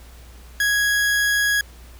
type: tone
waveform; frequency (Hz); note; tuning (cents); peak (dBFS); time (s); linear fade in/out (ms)
40% pulse; 1661.2; G#6; 0; -16; 0.6-1.61; 2
effects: added 60 Hz sine -41 dBFS peak until 1.99 s + pink hiss -49 dBFS RMS until 1.99 s